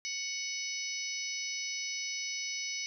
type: harmonic tone with a mistuned harmonic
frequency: 740 Hz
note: F#5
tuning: in tune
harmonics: 3 / 4 / 5 / 6 / 7 / 8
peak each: -39 / -45 / -48 / -45 / -40 / -40 dBFS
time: 0.05-2.86 s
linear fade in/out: 0 ms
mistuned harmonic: 5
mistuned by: +44 cents
effects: none